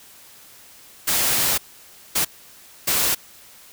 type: noise bursts at uneven times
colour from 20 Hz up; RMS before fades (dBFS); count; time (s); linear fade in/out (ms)
white; -20; 3; 1.07-1.58 / 2.15-2.25 / 2.87-3.15; 10
effects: white hiss -47 dBFS RMS until 3.72 s